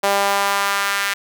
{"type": "tone with high-pass filter sweep", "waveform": "sawtooth", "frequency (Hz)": 199.4, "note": "G3", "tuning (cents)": 30, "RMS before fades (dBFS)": -19, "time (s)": [0.03, 1.14], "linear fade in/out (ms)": 10, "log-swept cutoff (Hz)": [630, 1700], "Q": 1.7, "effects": []}